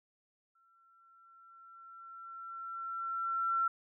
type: tone with exponential growth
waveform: sine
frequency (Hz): 1352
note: E6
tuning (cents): +43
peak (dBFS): -27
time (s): 0.55-3.68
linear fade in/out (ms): 5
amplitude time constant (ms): 680
effects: none